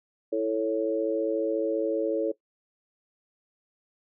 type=chord; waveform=sine; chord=A major; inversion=second; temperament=equal; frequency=329.6 / 440 / 554.4 Hz; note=E4 / A4 / C#5; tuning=0 / 0 / 0 cents; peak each=-29 / -27 / -28 dBFS; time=0.32-2.32 s; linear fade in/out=10 ms; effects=noise-tail reverb RT60 0.1 s tail -18 dB re dry